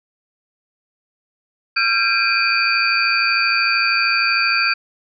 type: tone cluster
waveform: sine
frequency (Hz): 1368 / 1591 / 2389 / 2502 / 4591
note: F6 / G6 / D7 / D#7 / D8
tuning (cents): -36 / +25 / +29 / +9 / -40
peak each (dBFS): -21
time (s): 1.76-4.74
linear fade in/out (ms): 10
effects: none